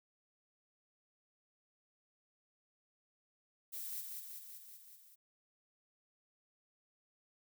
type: noise with echo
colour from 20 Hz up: violet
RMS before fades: -44 dBFS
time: 3.72-4.02 s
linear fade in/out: 20 ms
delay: 190 ms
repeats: 6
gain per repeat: -3 dB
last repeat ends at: 5.16 s
effects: none